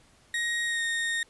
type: tone with pitch glide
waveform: 35% pulse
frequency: 1879 to 1848.9 Hz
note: A#6 to A#6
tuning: +13 to -15 cents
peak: -25 dBFS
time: 0.34-1.23 s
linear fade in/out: 2 ms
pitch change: -28 cents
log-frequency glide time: 0.65-0.82 s
effects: pink hiss -60 dBFS RMS until 1.29 s + resampled to 24000 Hz